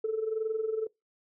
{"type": "tone with amplitude modulation", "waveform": "sine", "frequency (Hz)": 440, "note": "A4", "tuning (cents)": 0, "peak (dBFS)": -24, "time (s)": [0.04, 0.87], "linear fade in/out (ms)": 5, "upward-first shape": "sine", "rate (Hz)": 21.8, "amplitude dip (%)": 70, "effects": ["noise-tail reverb RT60 0.2 s tail -24 dB re dry", "tanh soft clip ceiling -22 dBFS"]}